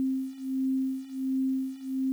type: beating tone pair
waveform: sine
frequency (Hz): 263.2 / 264.6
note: C4 / C4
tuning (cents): +10 / +20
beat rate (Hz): 1.4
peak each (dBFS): -31 / -29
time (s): 0-2.12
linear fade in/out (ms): 0
effects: 9-bit